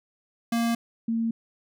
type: tone pair in turn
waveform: square / sine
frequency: 232.5 / 228 Hz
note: A#3 / A#3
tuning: -4 / -38 cents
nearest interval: unison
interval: 34 cents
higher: first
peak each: -23 dBFS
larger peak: neither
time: 0.52-0.75 / 1.08-1.31 s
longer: neither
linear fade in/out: 5 ms
effects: none